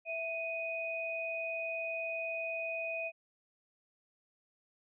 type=tone pair together; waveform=sine; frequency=660 / 2492 Hz; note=E5 / D#7; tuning=+2 / +2 cents; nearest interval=octave + major seventh; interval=2300 cents; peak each=-38 / -37 dBFS; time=0.05-3.12 s; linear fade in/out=50 ms; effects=none